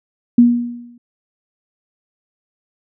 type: tone with exponential decay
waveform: sine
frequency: 239.6 Hz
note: A#3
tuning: 48 cents sharp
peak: -3 dBFS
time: 0.38-0.98 s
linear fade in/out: 5 ms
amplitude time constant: 130 ms
effects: none

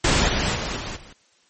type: noise with level steps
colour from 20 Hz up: pink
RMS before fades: -18 / -22 / -27 / -31 / -45 dBFS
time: 0.04-1.13 s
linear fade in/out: 5 ms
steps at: 0.27 / 0.54 / 0.76 / 0.95 s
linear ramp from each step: 20 ms
effects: white hiss -60 dBFS RMS until 1.49 s + MP3 32 kbps

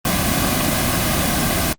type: noise with comb filter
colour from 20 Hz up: pink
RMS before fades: -18 dBFS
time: 0.05-1.73 s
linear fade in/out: 2 ms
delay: 2.2 ms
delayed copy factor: -0.7
effects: Opus 24 kbps

